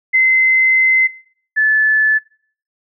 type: tone pair in turn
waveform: sine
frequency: 2059 / 1736.1 Hz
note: C7 / A6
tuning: -28 / -24 cents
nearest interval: minor third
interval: 296 cents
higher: first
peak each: -8 / -10 dBFS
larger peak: first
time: 0.13-1.08 / 1.56-2.19 s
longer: first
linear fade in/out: 20 ms
effects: noise-tail reverb RT60 0.5 s tail -19 dB re dry